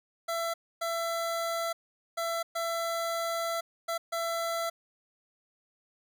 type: tone bursts at uneven times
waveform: 25% pulse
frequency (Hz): 670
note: E5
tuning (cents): +28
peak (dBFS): -26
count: 6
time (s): 0.28-0.54 / 0.81-1.73 / 2.17-2.43 / 2.55-3.61 / 3.88-3.98 / 4.12-4.7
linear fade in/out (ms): 10
effects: none